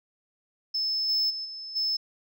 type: tone with level steps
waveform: sine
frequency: 5240 Hz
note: E8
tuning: 11 cents flat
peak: -24 / -20 / -31 / -36 / -23 dBFS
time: 0.74-1.97 s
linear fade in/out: 10 ms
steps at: 1.08 / 1.29 / 1.44 / 1.75 s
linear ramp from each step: 20 ms
effects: tanh soft clip ceiling -21 dBFS